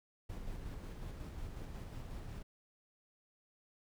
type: noise with tremolo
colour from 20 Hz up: brown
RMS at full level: -44 dBFS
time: 0.29-2.43 s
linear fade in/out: 10 ms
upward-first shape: square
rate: 5.5 Hz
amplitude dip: 25%
effects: none